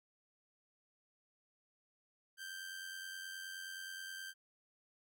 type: tone with amplitude modulation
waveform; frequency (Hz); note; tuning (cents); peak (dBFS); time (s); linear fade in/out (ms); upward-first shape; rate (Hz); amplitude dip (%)
sawtooth; 1568; G6; 0; -39; 2.37-4.34; 50; sine; 89.5; 50
effects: none